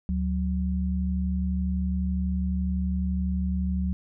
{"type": "tone pair together", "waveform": "sine", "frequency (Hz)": [73.08, 185], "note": ["D2", "F#3"], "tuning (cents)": [-8, 0], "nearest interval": "octave + major third", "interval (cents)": 1608, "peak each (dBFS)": [-26, -27], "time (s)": [0.09, 3.93], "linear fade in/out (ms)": 0, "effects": []}